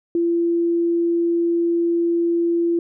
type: tone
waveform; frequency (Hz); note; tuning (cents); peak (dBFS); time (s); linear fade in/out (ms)
sine; 340; F4; -46; -16; 0.15-2.79; 2
effects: none